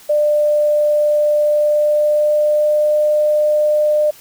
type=tone with pitch glide; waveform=sine; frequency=596 to 601.9 Hz; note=D5 to D5; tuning=+25 to +42 cents; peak=-11 dBFS; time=0.09-4.11 s; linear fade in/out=10 ms; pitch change=+17 cents; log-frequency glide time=1.5-2.97 s; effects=white hiss -43 dBFS RMS until 4.2 s